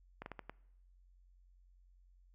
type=slowing click train; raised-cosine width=0.5 ms; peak=-29 dBFS; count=5; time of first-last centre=0.22-0.496 s; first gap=41 ms; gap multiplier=1.36; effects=noise-tail reverb RT60 0.8 s tail -23 dB re dry + added 45 Hz sine -62 dBFS peak until 2.34 s

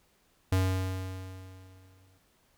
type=tone with exponential decay; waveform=square; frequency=93.7 Hz; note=F#2; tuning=22 cents sharp; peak=-23 dBFS; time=0.52-2.18 s; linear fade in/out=5 ms; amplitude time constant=360 ms; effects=pink hiss -68 dBFS RMS until 2.57 s

